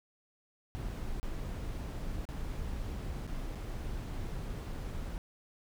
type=noise with dropouts; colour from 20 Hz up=brown; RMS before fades=-38 dBFS; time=0.75-5.18 s; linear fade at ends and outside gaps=0 ms; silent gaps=1.198-1.23 / 2.253-2.289 / 3.268-3.275 / 3.55-3.556 s; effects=none